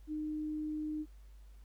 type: tone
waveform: sine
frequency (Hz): 305.9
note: D#4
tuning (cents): -29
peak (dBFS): -35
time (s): 0.07-1.06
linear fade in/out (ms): 50
effects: added 50 Hz sine -52 dBFS peak until 1.64 s + pink hiss -71 dBFS RMS until 1.64 s